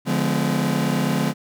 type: chord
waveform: 40% pulse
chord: D diminished seventh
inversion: none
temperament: just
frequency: 146.83 / 176.2 / 211.4 / 253.7 Hz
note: D3 / F3 / Ab3 / Cb4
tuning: 0 / +16 / +31 / +47 cents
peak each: -24 dBFS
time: 0.05-1.34 s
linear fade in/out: 50 ms
effects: none